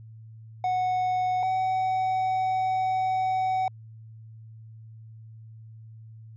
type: tone pair in turn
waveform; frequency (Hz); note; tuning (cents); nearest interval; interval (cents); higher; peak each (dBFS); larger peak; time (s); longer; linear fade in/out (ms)
triangle; 737 / 752.1; F#5 / F#5; -7 / +28; unison; 35; second; -21; neither; 0.64-1.43 / 1.43-3.68; second; 2
effects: added 111 Hz sine -43 dBFS peak until 6.36 s + resampled to 16000 Hz